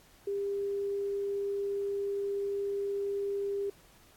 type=tone; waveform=sine; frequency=400.1 Hz; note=G4; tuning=35 cents sharp; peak=-30 dBFS; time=0.27-3.7 s; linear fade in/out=5 ms; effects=pink hiss -60 dBFS RMS until 4.16 s + AAC 64 kbps